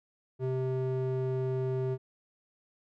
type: tone with band-pass filter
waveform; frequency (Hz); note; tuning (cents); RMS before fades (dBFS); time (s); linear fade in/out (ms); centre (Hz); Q
square; 129.9; C3; -12; -31; 0.39-1.98; 50; 290; 3.3
effects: none